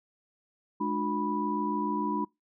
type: tone cluster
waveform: sine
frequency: 210.8 / 297.8 / 357.5 / 984 Hz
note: G#3 / D4 / F4 / B5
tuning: +26 / +24 / +41 / -7 cents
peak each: -33 / -32 / -36 / -31 dBFS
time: 0.8-2.25 s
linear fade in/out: 10 ms
effects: noise-tail reverb RT60 0.2 s tail -25 dB re dry